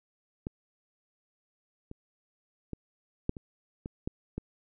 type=clicks; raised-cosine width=3 ms; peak=-21 / -29 / -23 / -14 / -28 / -24 / -19 / -21 dBFS; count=8; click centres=0.469 / 1.914 / 2.733 / 3.294 / 3.368 / 3.859 / 4.075 / 4.38 s; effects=none